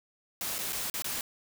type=noise with dropouts; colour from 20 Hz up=white; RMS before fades=-34 dBFS; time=0.41-1.21 s; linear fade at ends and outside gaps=1 ms; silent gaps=0.583-0.588 / 0.724-0.729 / 0.9-0.94 / 1.022-1.044 s; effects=none